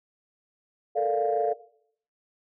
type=chord; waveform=sine; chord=Bb major seventh; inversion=third; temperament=equal; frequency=440 / 466.2 / 587.3 / 698.5 Hz; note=A4 / Bb4 / D5 / F5; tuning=0 / 0 / 0 / 0 cents; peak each=-26 / -31 / -29 / -25 dBFS; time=0.95-1.54 s; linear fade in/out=20 ms; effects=noise-tail reverb RT60 0.6 s tail -17 dB re dry + tanh soft clip ceiling -14 dBFS